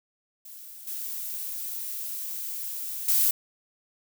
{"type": "noise with level steps", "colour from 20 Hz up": "violet", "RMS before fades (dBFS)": [-44, -34, -22], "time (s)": [0.45, 3.31], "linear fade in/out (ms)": 5, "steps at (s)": [0.87, 3.08], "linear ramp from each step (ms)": 5, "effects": []}